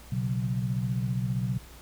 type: chord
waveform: sine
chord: B suspended second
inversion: none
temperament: equal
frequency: 123.47 / 138.59 / 185 Hz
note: B2 / C#3 / F#3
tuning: 0 / 0 / 0 cents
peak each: -28 / -33 / -32 dBFS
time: 0.12-1.58 s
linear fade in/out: 5 ms
effects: added 60 Hz sine -48 dBFS peak until 1.81 s + pink hiss -51 dBFS RMS until 1.81 s